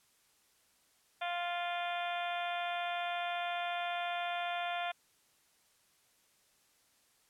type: harmonic tone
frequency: 349.2 Hz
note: F4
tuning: in tune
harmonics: 2 / 3 / 4 / 5 / 6 / 7 / 8 / 9 / 10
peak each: -36 / -46 / -43 / -46 / -48 / -44 / -52 / -49 / -47 dBFS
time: 1.21-4.92 s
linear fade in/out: 10 ms
effects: white hiss -70 dBFS RMS until 7.29 s + low-pass 12000 Hz 12 dB/octave